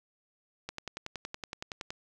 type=click train; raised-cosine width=0.2 ms; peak=-20 dBFS; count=14; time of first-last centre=0.69-1.905 s; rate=10.7 Hz; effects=none